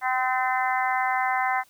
harmonic tone, 256.5 Hz, C4, 34 cents flat, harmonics 3 / 4 / 5 / 6 / 7 / 8, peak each -25 / -28 / -33 / -32 / -32 / -30 dBFS, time 0.01-1.64 s, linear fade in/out 50 ms, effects white hiss -59 dBFS RMS until 1.69 s

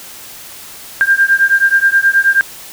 sine beating tone pair, 1590 / 1599.4 Hz, G6 / G6, +24 / +34 cents, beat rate 9.4 Hz, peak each -11 dBFS, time 1.01-2.41 s, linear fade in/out 0 ms, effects white hiss -33 dBFS RMS until 2.72 s

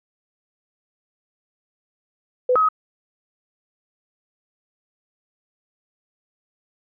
sine tone with pitch steps, 502 / 1274 / 1265 Hz, B4 / D#6 / D#6, +28 / +41 / +28 cents, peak -14 dBFS, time 2.49-2.688 s, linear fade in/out 5 ms, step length 66 ms, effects none

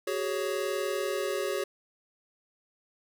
square chord, F# suspended second, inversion none, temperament equal with one note detuned, 374.9 / 415.3 / 554.4 Hz, F#4 / G#4 / C#5, +23 / 0 / 0 cents, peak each -34 dBFS, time 0.07-1.64 s, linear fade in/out 5 ms, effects none

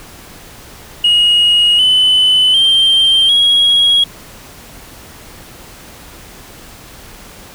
sine tone with pitch steps, 2882 / 3017 / 3157 / 3305 Hz, F#7 / F#7 / G7 / G#7, -46 / +33 / +12 / -9 cents, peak -5 dBFS, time 1.04-4.04 s, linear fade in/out 5 ms, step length 750 ms, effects tanh soft clip ceiling -5 dBFS + pink hiss -36 dBFS RMS until 7.54 s

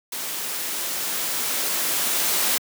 white noise with level ramp, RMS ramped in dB -30 to -21 dBFS, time 0.12-2.58 s, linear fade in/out 5 ms, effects high-pass 200 Hz 12 dB/octave

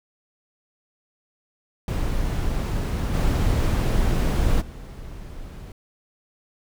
brown noise with level steps, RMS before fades -24 / -20 / -37 dBFS, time 1.88-5.72 s, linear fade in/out 2 ms, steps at 3.13 / 4.6 s, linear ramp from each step 20 ms, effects none

